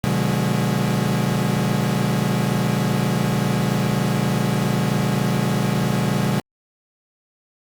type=chord; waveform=40% pulse; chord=G# half-diminished seventh; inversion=first; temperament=equal with one note detuned; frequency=123.47 / 146.83 / 180.25 / 207.7 Hz; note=B2 / D3 / F#3 / G#3; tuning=0 / 0 / -45 / 0 cents; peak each=-23 dBFS; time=0.04-6.4 s; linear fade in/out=0 ms; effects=Opus 48 kbps